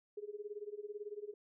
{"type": "tone with tremolo", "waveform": "sine", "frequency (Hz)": 415.3, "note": "G#4", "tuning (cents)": 0, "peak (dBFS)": -39, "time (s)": [0.17, 1.34], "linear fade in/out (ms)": 5, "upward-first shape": "sine", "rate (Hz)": 18, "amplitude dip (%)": 90, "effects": []}